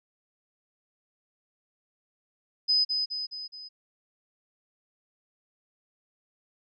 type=tone with echo; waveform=sine; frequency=5020 Hz; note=D#8; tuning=15 cents sharp; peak=-20 dBFS; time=2.68-2.85 s; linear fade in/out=20 ms; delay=210 ms; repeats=4; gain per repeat=-5 dB; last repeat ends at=3.69 s; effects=none